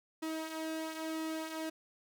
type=tone with flanger; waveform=sawtooth; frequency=318.7 Hz; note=D#4; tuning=42 cents sharp; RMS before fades=-39 dBFS; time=0.22-1.7 s; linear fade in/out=10 ms; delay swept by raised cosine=1.8 to 4.1 ms; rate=1 Hz; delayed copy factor=-0.5; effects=none